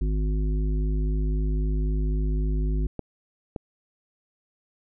harmonic tone, 51.91 Hz, G#1, in tune, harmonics 1 / 3 / 5 / 7, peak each -22 / -32 / -36 / -39 dBFS, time 0.01-2.87 s, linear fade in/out 5 ms
clicks, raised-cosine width 2 ms, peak -17 dBFS, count 2, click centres 2.993 / 3.562 s
effects none

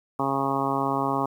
harmonic tone, 137 Hz, C#3, 20 cents flat, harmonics 1 / 2 / 3 / 4 / 5 / 6 / 7 / 8 / 9, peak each -34 / -29 / -32 / -35 / -32 / -30 / -31 / -29 / -35 dBFS, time 0.19-1.26 s, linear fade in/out 5 ms, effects 9-bit

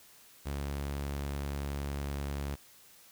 sawtooth tone, 70.6 Hz, C#2, 32 cents sharp, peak -30 dBFS, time 0.45-2.56 s, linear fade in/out 20 ms, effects white hiss -58 dBFS RMS until 3.11 s

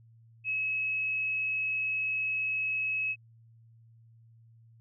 sine tone, 2571 Hz, E7, 44 cents flat, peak -28 dBFS, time 0.44-3.16 s, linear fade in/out 50 ms, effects added 114 Hz sine -55 dBFS peak until 4.8 s

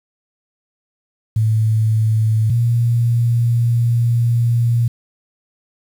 sine tone pair in turn, 110 / 118.07 Hz, A2 / A#2, 0 / +23 cents, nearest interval minor second, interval 123 cents, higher second, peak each -12 dBFS, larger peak neither, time 1.36-2.5 / 2.5-4.88 s, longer second, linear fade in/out 5 ms, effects 7-bit

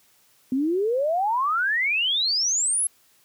sine exponential sweep, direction up, 250.3 to 11175 Hz, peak -20 dBFS, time 0.52-2.87 s, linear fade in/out 2 ms, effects white hiss -60 dBFS RMS until 3.24 s + high-pass 60 Hz 12 dB/octave

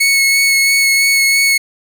sawtooth tone with vibrato, 2200 Hz, C#7, 14 cents flat, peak -6 dBFS, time 0-1.58 s, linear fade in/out 10 ms, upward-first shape sine, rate 3 Hz, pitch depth 13 cents each way, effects none

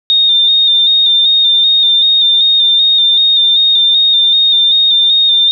sine tone with vibrato, 3653 Hz, A#7, 36 cents flat, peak -6 dBFS, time 0.1-5.51 s, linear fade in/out 0 ms, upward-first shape square, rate 2.6 Hz, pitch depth 28 cents each way, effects none

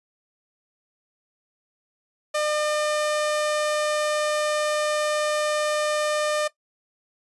sawtooth tone, 603 Hz, D5, 46 cents sharp, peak -18 dBFS, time 2.34-6.48 s, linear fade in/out 10 ms, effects noise-tail reverb RT60 0.1 s tail -17 dB re dry + resampled to 24000 Hz

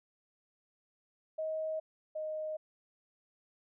sine tone pair in turn, 631 / 621.2 Hz, D#5 / D#5, +24 / -3 cents, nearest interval unison, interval 27 cents, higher first, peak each -33 / -35 dBFS, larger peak first, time 1.38-1.8 / 2.15-2.57 s, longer neither, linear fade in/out 10 ms, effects none

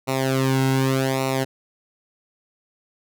sawtooth tone with flanger, 132.9 Hz, C3, 27 cents sharp, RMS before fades -21 dBFS, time 0.07-1.45 s, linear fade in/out 20 ms, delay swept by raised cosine 0.61 to 1.71 ms, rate 0.85 Hz, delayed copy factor -0.9, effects none

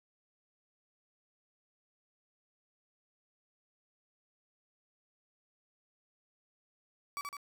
35% pulse tone with echo, 1145 Hz, D6, 44 cents flat, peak -34 dBFS, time 7.17-7.21 s, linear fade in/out 0 ms, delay 79 ms, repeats 2, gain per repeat -3 dB, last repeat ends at 7.368 s, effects none

